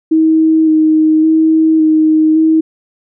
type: tone with vibrato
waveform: sine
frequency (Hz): 315.7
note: D#4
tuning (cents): +25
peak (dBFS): -6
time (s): 0.11-2.61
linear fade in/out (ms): 10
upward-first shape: square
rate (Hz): 0.89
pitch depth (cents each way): 15
effects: none